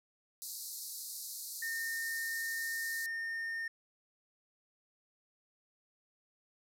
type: band-pass noise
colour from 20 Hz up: white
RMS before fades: -44 dBFS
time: 0.42-3.06 s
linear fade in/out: 0 ms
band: 4000 to 15000 Hz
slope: 96 dB/octave
type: tone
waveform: triangle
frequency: 1824 Hz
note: A#6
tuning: 38 cents flat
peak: -34 dBFS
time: 1.62-3.68 s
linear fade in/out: 5 ms
effects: none